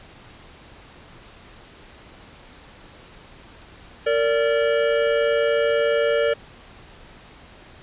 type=tone pair together; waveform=square; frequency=459.3 / 579.2 Hz; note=A#4 / D5; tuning=-26 / -24 cents; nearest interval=major third; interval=402 cents; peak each=-21 dBFS; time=4.06-6.34 s; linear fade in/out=10 ms; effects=pink hiss -46 dBFS RMS until 7.82 s + resampled to 8000 Hz